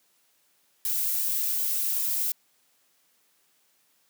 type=noise with flanger; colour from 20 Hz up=violet; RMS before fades=-27 dBFS; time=0.85-2.32 s; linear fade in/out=2 ms; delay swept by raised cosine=1.4 to 3.1 ms; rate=2.6 Hz; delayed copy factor=-0.5; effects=white hiss -67 dBFS RMS until 4.09 s + high-pass 150 Hz 12 dB/octave